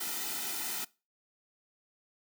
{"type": "noise with comb filter", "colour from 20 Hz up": "white", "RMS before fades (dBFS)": -36, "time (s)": [0, 0.85], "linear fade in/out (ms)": 10, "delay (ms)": 1.8, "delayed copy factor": -0.85, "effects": ["noise-tail reverb RT60 0.3 s tail -22 dB re dry", "high-pass 200 Hz 12 dB/octave"]}